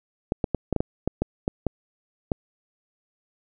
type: clicks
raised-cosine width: 2 ms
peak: -9 dBFS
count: 11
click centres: 0.321 / 0.442 / 0.547 / 0.727 / 0.763 / 0.805 / 1.076 / 1.22 / 1.479 / 1.667 / 2.318 s
effects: none